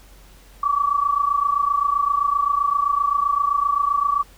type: tone pair together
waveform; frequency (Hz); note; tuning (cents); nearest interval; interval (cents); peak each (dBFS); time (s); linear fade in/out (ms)
sine; 1128 / 1155.7; C#6 / D6; +30 / -28; unison; 42; -21 / -19; 0.63-4.23; 5
effects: added 46 Hz sine -46 dBFS peak until 4.37 s + pink hiss -51 dBFS RMS until 4.37 s